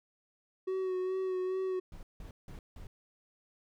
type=tone with vibrato; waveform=triangle; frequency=373.4 Hz; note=F#4; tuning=16 cents sharp; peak=-29 dBFS; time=0.67-1.8 s; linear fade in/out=10 ms; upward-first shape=sine; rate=2.4 Hz; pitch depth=25 cents each way
type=noise bursts; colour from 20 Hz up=brown; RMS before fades=-46 dBFS; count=4; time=1.92-2.87 s; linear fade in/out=2 ms; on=110 ms; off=170 ms
effects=none